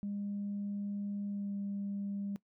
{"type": "tone with pitch glide", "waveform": "sine", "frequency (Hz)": [202.6, 200.2], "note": ["G#3", "G3"], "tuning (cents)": [-43, 37], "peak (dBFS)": -34, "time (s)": [0.03, 2.36], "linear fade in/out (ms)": 0, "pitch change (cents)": -20, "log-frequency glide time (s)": [1.26, 1.56], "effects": ["noise-tail reverb RT60 0.1 s tail -21 dB re dry", "tanh soft clip ceiling -31 dBFS"]}